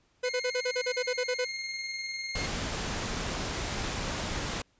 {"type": "tone bursts", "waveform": "45% pulse", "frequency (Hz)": 500, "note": "B4", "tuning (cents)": 21, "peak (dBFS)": -27, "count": 12, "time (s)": [0.23, 1.449], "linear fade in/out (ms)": 10, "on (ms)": 64, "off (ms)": 41}
{"type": "tone with tremolo", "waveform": "25% pulse", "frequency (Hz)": 2134, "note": "C7", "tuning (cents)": 34, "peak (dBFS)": -29, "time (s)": [0.24, 2.47], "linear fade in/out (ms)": 20, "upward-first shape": "square", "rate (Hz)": 20, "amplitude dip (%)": 30}
{"type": "noise", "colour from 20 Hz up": "pink", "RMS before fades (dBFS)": -33, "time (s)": [2.35, 4.62], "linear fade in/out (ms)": 5}
{"effects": ["pink hiss -69 dBFS RMS until 4.79 s", "resampled to 16000 Hz"]}